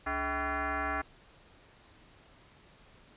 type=tone with frequency modulation; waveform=sine; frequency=288 Hz; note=D4; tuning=34 cents flat; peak=-30 dBFS; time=0.06-1.02 s; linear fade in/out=10 ms; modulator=356 Hz; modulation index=4.7; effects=pink hiss -59 dBFS RMS until 3.16 s + resampled to 8000 Hz